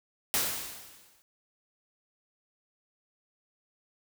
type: noise with exponential decay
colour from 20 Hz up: white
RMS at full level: -26 dBFS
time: 0.34-1.22 s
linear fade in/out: 0 ms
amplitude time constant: 190 ms
effects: none